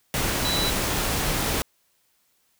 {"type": "tone in noise", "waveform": "sine", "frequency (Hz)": 3954, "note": "B7", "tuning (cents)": 1, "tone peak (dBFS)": -25, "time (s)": [0.45, 0.7], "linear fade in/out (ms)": 0, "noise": "pink", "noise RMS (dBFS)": -25, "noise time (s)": [0.14, 1.62], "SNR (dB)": -3, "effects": ["white hiss -67 dBFS RMS until 2.59 s"]}